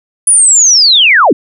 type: linear sweep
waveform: sine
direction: down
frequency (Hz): 9956 to 196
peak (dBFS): -3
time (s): 0.27-1.33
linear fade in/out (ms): 5
effects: none